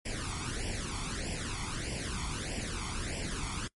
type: noise with flanger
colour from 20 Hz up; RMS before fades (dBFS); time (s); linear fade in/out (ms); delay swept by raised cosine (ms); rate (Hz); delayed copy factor
pink; -36; 0.05-3.68; 10; 0.38 to 0.91; 1.6; +0.8
effects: noise-tail reverb RT60 0.1 s tail -23 dB re dry + MP3 48 kbps